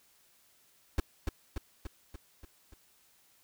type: noise with echo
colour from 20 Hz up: brown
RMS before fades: -27 dBFS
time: 0.98-1 s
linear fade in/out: 2 ms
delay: 290 ms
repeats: 6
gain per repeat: -4 dB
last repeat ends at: 2.74 s
effects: white hiss -66 dBFS RMS until 3.43 s